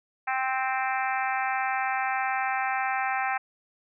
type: harmonic tone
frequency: 261.6 Hz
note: C4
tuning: in tune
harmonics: 3 / 4 / 5 / 6 / 7 / 8 / 9 / 10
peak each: -28 / -35 / -34 / -34 / -34 / -38 / -36 / -41 dBFS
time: 0.27-3.38 s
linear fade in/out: 10 ms
effects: none